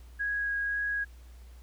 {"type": "tone with vibrato", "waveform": "sine", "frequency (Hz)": 1650, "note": "G#6", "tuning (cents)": -12, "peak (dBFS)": -28, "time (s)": [0.19, 1.05], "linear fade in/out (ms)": 20, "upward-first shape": "sine", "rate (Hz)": 1.9, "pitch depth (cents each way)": 8, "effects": ["added 60 Hz sine -47 dBFS peak until 1.62 s", "pink hiss -62 dBFS RMS until 1.62 s"]}